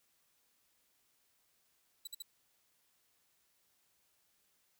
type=tone bursts; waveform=20% pulse; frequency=3951 Hz; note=B7; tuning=in tune; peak=-36 dBFS; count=3; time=2.05-2.223 s; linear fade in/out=5 ms; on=23 ms; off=52 ms; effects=white hiss -75 dBFS RMS until 4.79 s